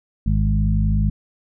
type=harmonic tone with a mistuned harmonic; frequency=52 Hz; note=G#1; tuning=3 cents sharp; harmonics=1 / 2 / 3 / 4; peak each=-18 / -21 / -23 / -24 dBFS; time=0.26-1.1 s; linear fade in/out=5 ms; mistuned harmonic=2; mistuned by=-17 cents; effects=none